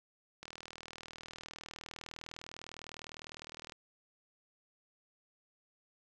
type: click train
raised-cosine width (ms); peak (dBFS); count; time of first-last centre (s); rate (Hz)
0.2; -28; 132; 0.43-3.721; 39.8
effects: none